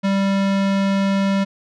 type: tone with low-pass filter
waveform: square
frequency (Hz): 196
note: G3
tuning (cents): 0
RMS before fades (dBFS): -18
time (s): 0.03-1.45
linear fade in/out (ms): 20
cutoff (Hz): 4400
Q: 0.73
effects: none